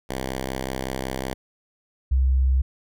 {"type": "tone pair in turn", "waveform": ["5% pulse", "sine"], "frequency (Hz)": [65.4, 65.4], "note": ["C2", "C2"], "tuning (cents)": [0, 0], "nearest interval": "unison", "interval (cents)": 0, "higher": "neither", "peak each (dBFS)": -16, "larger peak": "neither", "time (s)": [[0.09, 1.34], [2.11, 2.62]], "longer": "first", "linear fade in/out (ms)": 10, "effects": []}